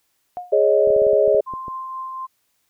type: tone with exponential decay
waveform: sine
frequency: 717 Hz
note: F5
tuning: 45 cents sharp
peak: -23 dBFS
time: 0.37-0.61 s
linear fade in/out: 0 ms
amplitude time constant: 51 ms
type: chord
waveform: sine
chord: Ab suspended fourth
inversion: none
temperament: just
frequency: 415.3 / 553.7 / 623 Hz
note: Ab4 / Db5 / Eb5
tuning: 0 / -2 / +2 cents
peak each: -17 dBFS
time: 0.52-1.41 s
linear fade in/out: 10 ms
type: clicks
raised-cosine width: 2 ms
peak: -23 dBFS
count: 10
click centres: 0.874 / 0.904 / 0.964 / 1.019 / 1.067 / 1.132 / 1.278 / 1.347 / 1.537 / 1.682 s
type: tone with tremolo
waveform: sine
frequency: 1046.5 Hz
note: C6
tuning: in tune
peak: -26 dBFS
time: 1.46-2.27 s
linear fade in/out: 20 ms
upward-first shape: triangle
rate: 4.2 Hz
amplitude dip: 30%
effects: white hiss -68 dBFS RMS until 2.69 s